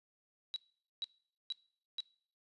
sine tone bursts, 3902 Hz, B7, 22 cents flat, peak -35 dBFS, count 4, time 0.54-2.004 s, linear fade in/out 0 ms, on 21 ms, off 460 ms, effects noise-tail reverb RT60 0.5 s tail -21 dB re dry + resampled to 24000 Hz

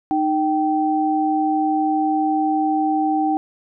sine tone pair together, 308.7 / 776 Hz, D#4 / G5, -14 / -18 cents, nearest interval octave + major third, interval 1596 cents, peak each -19 dBFS, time 0.11-3.37 s, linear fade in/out 0 ms, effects none

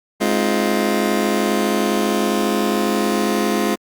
25% pulse chord, F minor seventh, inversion first, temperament just, 209.5 / 261.9 / 314.3 / 349.2 Hz, Ab3 / C4 / Eb4 / F4, +15 / +2 / +18 / 0 cents, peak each -16 / -20 / -22 / -18 dBFS, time 0.2-3.76 s, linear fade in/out 20 ms, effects Opus 48 kbps

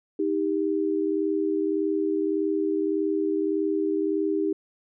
sine tone pair together, 314.4 / 396.1 Hz, D#4 / G4, +18 / +18 cents, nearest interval major third, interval 400 cents, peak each -25 dBFS, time 0.19-4.53 s, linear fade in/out 5 ms, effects none

